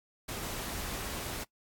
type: noise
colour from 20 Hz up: pink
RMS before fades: -38 dBFS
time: 0.28-1.44 s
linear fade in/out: 10 ms
effects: noise-tail reverb RT60 0.1 s tail -21 dB re dry + AAC 64 kbps